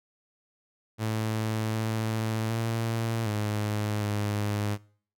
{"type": "tone with pitch steps", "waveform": "sawtooth", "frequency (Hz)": [109.8, 110.7, 113.9, 105.5, 103.9], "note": ["A2", "A2", "A#2", "G#2", "G#2"], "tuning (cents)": [-3, 11, -40, 28, 1], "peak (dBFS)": -23, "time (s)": [0.98, 4.78], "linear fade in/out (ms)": 50, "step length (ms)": 760, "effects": ["noise-tail reverb RT60 0.5 s tail -23 dB re dry"]}